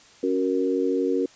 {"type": "chord", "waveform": "sine", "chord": "F# major", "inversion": "second", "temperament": "equal", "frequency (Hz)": [277.2, 370, 466.2], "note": ["C#4", "F#4", "A#4"], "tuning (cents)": [0, 0, 0], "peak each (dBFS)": -25, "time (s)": [0.23, 1.26], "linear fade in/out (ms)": 5, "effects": ["white hiss -52 dBFS RMS until 1.35 s", "resampled to 16000 Hz"]}